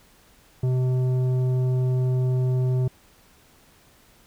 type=tone with tanh clipping; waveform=sine; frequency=127.7 Hz; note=C3; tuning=42 cents flat; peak=-21 dBFS; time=0.63-2.88 s; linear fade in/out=5 ms; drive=10 dB; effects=pink hiss -56 dBFS RMS until 4.26 s